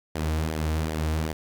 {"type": "tone with flanger", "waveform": "sawtooth", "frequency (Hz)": 78.5, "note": "D#2", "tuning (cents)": 16, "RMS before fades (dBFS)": -27, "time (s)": [0.15, 1.33], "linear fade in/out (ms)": 5, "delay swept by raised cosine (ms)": [0.74, 5.54], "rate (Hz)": 2.6, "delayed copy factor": -0.55, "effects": ["10-bit"]}